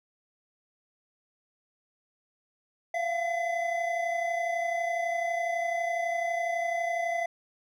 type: tone cluster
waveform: triangle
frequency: 682 / 714 / 2020 Hz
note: F5 / F5 / B6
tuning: -41 / +38 / +39 cents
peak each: -27 / -33 / -32 dBFS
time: 2.94-7.26 s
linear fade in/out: 5 ms
effects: none